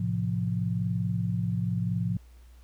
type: chord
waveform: sine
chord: F major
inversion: first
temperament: equal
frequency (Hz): 110 / 130.81 / 174.61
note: A2 / C3 / F3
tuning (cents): 0 / 0 / 0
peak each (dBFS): -29 / -33 / -29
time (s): 0-2.17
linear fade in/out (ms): 5
effects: added 60 Hz sine -49 dBFS peak until 2.63 s + pink hiss -64 dBFS RMS until 2.63 s